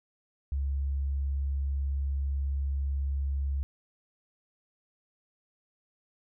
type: tone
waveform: sine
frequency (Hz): 69.1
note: C#2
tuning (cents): -5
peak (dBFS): -27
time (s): 0.52-3.63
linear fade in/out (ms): 0
effects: none